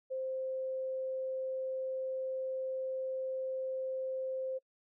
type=tone; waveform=sine; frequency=523.3 Hz; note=C5; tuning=in tune; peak=-34 dBFS; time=0.1-4.59 s; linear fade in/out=20 ms; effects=noise-tail reverb RT60 0.1 s tail -25 dB re dry